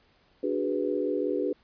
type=chord; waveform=sine; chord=G# half-diminished seventh; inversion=second; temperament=equal; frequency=293.7 / 370 / 415.3 / 493.9 Hz; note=D4 / F#4 / G#4 / B4; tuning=0 / 0 / 0 / 0 cents; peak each=-31 dBFS; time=0.43-1.53 s; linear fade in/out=5 ms; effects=pink hiss -64 dBFS RMS until 1.63 s + resampled to 11025 Hz